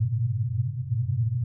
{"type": "band-pass noise", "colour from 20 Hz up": "pink", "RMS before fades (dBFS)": -26, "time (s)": [0, 1.44], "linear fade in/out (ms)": 5, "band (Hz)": [100, 130], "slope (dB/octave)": 96, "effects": []}